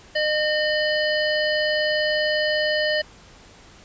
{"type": "harmonic tone with a mistuned harmonic", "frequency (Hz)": 610, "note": "D#5", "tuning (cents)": -34, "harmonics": [1, 3, 5, 7, 8], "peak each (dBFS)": [-22, -24, -28, -32, -32], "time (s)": [0.15, 3.02], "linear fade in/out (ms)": 10, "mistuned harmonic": 5, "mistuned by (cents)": -33, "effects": ["pink hiss -48 dBFS RMS until 3.84 s", "resampled to 16000 Hz"]}